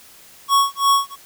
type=tone with tremolo; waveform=square; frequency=1110 Hz; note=C#6; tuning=2 cents sharp; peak=-12 dBFS; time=0.48-1.16 s; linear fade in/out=50 ms; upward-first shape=sine; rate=2.9 Hz; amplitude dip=100%; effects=white hiss -46 dBFS RMS until 1.25 s